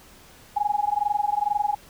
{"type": "tone with amplitude modulation", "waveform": "sine", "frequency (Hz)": 828, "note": "G#5", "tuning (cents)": -5, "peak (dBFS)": -17, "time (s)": [0.56, 1.75], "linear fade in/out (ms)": 10, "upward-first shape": "sine", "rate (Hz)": 22.2, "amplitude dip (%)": 95, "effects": ["pink hiss -50 dBFS RMS until 1.89 s"]}